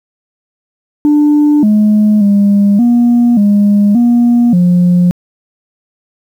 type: tone with pitch steps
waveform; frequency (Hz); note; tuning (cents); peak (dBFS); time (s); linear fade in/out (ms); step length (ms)
sine; 296 / 211.4 / 201.8 / 239.3 / 204.3 / 239 / 177.3; D4 / G#3 / G#3 / A#3 / G#3 / A#3 / F3; +14 / +31 / -49 / +46 / -28 / +43 / +26; -3; 1.05-5.11; 0; 580
effects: tanh soft clip ceiling -3 dBFS + 7-bit